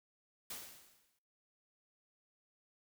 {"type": "noise with exponential decay", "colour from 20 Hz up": "white", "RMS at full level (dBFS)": -43, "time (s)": [0.5, 1.19], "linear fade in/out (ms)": 5, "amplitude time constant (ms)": 150, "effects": ["noise-tail reverb RT60 0.8 s tail -26 dB re dry"]}